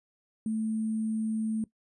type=tone with sample-and-hold; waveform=sine; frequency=220 Hz; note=A3; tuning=in tune; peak=-27 dBFS; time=0.46-1.64 s; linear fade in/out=2 ms; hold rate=8820 Hz; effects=noise-tail reverb RT60 0.1 s tail -18 dB re dry + resampled to 24000 Hz